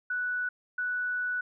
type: tone pair in turn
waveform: sine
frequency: 1480 / 1480 Hz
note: F#6 / F#6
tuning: 0 / 0 cents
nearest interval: unison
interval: 0 cents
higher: neither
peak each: -28 dBFS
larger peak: neither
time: 0.1-0.49 / 0.78-1.41 s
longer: second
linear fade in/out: 5 ms
effects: none